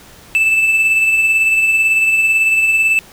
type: tone with tremolo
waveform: triangle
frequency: 2637 Hz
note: E7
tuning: in tune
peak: -7 dBFS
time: 0.35-2.99 s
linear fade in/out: 0 ms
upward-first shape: sine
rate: 18 Hz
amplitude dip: 35%
effects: pink hiss -41 dBFS RMS until 3.12 s